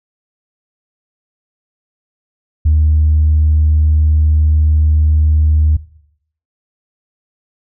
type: tone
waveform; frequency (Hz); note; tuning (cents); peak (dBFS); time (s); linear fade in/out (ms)
sine; 76.8; D#2; -22; -6; 2.65-5.77; 10
effects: noise-tail reverb RT60 0.7 s tail -19 dB re dry + tanh soft clip ceiling -4 dBFS